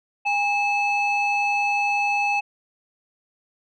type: tone pair together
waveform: sine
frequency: 816 / 2605 Hz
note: G#5 / E7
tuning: -31 / -21 cents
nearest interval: octave + minor sixth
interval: 2010 cents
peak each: -20 / -20 dBFS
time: 0.25-2.41 s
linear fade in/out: 20 ms
effects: tanh soft clip ceiling -16 dBFS